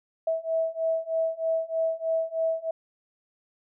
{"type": "beating tone pair", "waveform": "sine", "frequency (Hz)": [649, 652.2], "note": ["E5", "E5"], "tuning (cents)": [-27, -19], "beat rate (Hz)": 3.2, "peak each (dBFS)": [-28, -27], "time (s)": [0.27, 2.71], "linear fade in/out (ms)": 5, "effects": []}